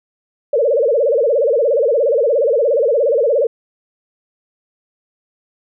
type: tone with vibrato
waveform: sine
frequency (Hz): 514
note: C5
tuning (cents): -31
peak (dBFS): -11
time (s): 0.53-3.47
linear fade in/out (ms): 5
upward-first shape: sine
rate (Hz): 17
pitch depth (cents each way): 250
effects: none